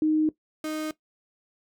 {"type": "tone pair in turn", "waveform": ["sine", "35% pulse"], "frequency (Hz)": [310, 310], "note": ["D#4", "D#4"], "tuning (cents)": [-6, -6], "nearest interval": "unison", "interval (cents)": 0, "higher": "neither", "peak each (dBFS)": [-19, -27], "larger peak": "first", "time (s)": [[0.02, 0.29], [0.64, 0.91]], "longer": "neither", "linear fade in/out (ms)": 2, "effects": ["noise-tail reverb RT60 0.1 s tail -17 dB re dry"]}